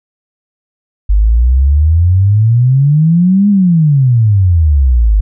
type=exponential two-way sweep; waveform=sine; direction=up then down; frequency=49 to 207.7 to 49 Hz; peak=-5 dBFS; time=1.09-5.21 s; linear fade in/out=10 ms; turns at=3.49 s; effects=none